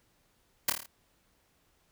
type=noise with echo; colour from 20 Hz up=white; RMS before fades=-25 dBFS; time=0.68-0.7 s; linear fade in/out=5 ms; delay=27 ms; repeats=6; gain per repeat=-4 dB; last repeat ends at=0.862 s; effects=pink hiss -70 dBFS RMS until 1.91 s